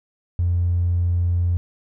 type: tone with tanh clipping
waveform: triangle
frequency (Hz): 87.31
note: F2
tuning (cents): 0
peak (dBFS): -16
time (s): 0.39-1.57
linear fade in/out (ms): 0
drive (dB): 1
effects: none